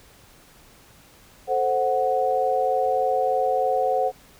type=chord; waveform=sine; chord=F# diminished; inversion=first; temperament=equal; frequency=440 / 523.3 / 740 Hz; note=A4 / C5 / F#5; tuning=0 / 0 / 0 cents; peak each=-27 / -23 / -22 dBFS; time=1.47-4.12 s; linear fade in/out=50 ms; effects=pink hiss -52 dBFS RMS until 4.39 s